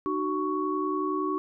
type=tone cluster; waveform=sine; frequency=304.8 / 375.6 / 1113 Hz; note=D#4 / F#4 / C#6; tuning=-36 / +26 / +7 cents; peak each=-30 dBFS; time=0.06-1.38 s; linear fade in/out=0 ms; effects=none